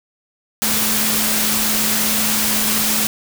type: tone in noise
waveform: sine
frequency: 215.6 Hz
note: A3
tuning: 35 cents flat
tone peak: -25 dBFS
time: 0.62-3.07 s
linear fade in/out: 0 ms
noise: white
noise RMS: -18 dBFS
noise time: 0.62-3.07 s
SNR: -10 dB
effects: none